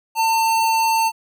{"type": "tone", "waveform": "square", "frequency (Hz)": 899, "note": "A5", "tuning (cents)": 37, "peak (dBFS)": -16, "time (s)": [0.15, 1.12], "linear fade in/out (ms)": 50, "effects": []}